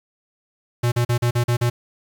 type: tone bursts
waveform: square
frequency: 120.2 Hz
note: B2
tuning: 46 cents flat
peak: -17 dBFS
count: 7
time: 0.83-1.7 s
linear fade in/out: 10 ms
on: 90 ms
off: 40 ms
effects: 8-bit